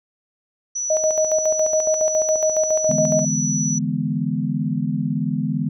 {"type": "tone", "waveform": "sine", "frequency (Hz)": 5920, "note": "F#8", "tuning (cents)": 0, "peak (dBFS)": -22, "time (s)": [0.75, 3.79], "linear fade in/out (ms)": 10}
{"type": "tone with tremolo", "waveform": "sine", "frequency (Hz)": 622.3, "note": "D#5", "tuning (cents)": 0, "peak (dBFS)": -15, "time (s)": [0.9, 3.25], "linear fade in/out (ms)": 5, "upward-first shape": "square", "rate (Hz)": 7.2, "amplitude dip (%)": 60}
{"type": "chord", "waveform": "sine", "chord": "E dominant seventh", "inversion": "third", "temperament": "equal", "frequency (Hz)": [146.83, 164.81, 207.7, 246.9], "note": ["D3", "E3", "G#3", "B3"], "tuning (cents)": [0, 0, 0, 0], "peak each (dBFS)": -25, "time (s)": [2.89, 5.69], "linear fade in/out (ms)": 5}
{"effects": []}